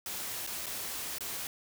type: noise with dropouts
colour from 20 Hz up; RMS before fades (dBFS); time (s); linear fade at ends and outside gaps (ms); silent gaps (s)
white; -38; 0.06-1.47; 1; 0.466-0.473 / 0.66-0.666 / 1.184-1.207
effects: none